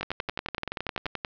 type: two click trains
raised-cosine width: 0.3 ms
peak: -14 / -14 dBFS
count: 14 / 13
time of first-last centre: 0.01-1.248 / 0.03-1.064 s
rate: 10.5 / 11.6 Hz
effects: low-pass 5000 Hz 12 dB/octave + 9-bit